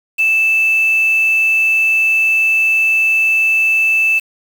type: tone with quantisation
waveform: sine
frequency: 2637 Hz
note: E7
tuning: in tune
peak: -10 dBFS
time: 0.18-4.2 s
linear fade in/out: 20 ms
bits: 5
effects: none